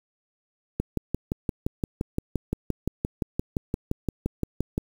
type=click train; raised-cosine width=3 ms; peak=-12 dBFS; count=24; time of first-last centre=0.8-4.779 s; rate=5.78 Hz; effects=7-bit